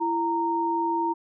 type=tone pair together; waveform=sine; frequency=335.4 / 926 Hz; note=E4 / A#5; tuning=+30 / -12 cents; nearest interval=octave + tritone; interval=1758 cents; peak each=-27 / -24 dBFS; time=0-1.14 s; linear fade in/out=20 ms; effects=none